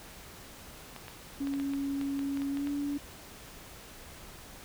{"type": "clicks", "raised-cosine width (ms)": 0.3, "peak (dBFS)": -27, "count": 12, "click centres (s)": [0.963, 1.082, 1.472, 1.538, 1.599, 1.736, 2.013, 2.192, 2.373, 2.419, 2.572, 2.672]}
{"type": "tone with pitch glide", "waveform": "sine", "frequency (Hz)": [278, 286], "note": ["C#4", "D4"], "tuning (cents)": [5, -46], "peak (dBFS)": -30, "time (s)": [1.4, 2.98], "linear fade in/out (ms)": 10, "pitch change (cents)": 49, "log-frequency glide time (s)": [2.51, 2.68]}
{"effects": ["pink hiss -49 dBFS RMS until 4.64 s"]}